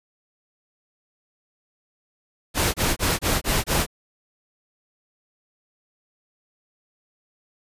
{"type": "noise bursts", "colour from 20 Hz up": "pink", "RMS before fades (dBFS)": -21, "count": 6, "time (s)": [2.54, 3.865], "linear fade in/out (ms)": 50, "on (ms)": 200, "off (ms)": 25, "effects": ["resampled to 32000 Hz"]}